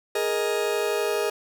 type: chord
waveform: 40% pulse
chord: Ab suspended second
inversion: none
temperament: just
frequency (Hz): 415.3 / 467.2 / 623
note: Ab4 / Bb4 / Eb5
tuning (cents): 0 / +4 / +2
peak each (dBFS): -25 / -27 / -29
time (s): 0.15-1.3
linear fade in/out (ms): 5
effects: none